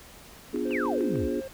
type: chord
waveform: sine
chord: B diminished seventh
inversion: none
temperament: equal with one note detuned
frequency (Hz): 246.9 / 293.7 / 352.9 / 415.3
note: B3 / D4 / F4 / Ab4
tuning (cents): 0 / 0 / +18 / 0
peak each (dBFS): -32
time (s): 0.53-1.41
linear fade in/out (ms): 10
type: click train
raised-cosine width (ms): 0.5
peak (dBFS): -29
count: 5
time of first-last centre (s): 0.56-1.157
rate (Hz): 6.7
type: tone with pitch glide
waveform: triangle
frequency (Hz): 521 to 532.9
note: C5 to C5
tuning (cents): -7 to +32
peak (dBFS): -33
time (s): 0.65-1.48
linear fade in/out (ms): 5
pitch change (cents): +39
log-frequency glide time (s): 1.18-1.32
type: exponential sweep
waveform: sine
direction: down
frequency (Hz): 3136 to 53.2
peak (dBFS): -29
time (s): 0.7-1.3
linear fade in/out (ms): 50
effects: pink hiss -49 dBFS RMS until 1.53 s